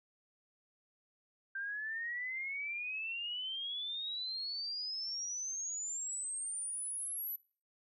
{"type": "exponential sweep", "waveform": "sine", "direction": "up", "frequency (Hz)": [1568, 11990], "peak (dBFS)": -37, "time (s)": [1.55, 7.36], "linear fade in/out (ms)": 5, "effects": ["noise-tail reverb RT60 0.4 s tail -23 dB re dry"]}